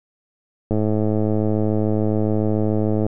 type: click train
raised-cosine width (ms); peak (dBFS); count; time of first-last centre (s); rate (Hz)
2; -8; 253; 0.71-3.065; 107
effects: none